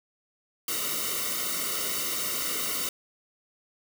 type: noise with comb filter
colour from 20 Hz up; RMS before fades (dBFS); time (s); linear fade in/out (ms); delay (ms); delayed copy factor
white; -30; 0.68-2.89; 2; 1.2; -0.95
effects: none